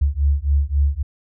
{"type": "beating tone pair", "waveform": "sine", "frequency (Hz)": [69.3, 73], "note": ["C#2", "D2"], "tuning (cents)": [0, -10], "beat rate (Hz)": 3.7, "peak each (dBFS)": -18, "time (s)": [0.01, 1.03], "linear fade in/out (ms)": 10, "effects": []}